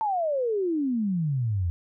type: exponential sweep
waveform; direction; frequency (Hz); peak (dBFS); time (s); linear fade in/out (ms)
sine; down; 900 to 82.41; -23; 0.01-1.7; 0
effects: none